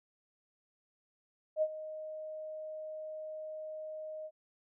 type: tone with ADSR envelope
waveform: sine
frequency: 622.3 Hz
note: D#5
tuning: in tune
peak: -25 dBFS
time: 1.56-4.31 s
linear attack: 60 ms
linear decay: 55 ms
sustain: -15 dB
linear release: 53 ms
effects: none